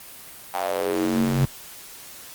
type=tone with high-pass filter sweep; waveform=square; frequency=46 Hz; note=F#1; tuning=9 cents flat; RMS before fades=-23 dBFS; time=0.54-1.45 s; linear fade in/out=0 ms; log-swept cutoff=810 to 140 Hz; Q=4.7; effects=white hiss -42 dBFS RMS until 2.34 s + Opus 24 kbps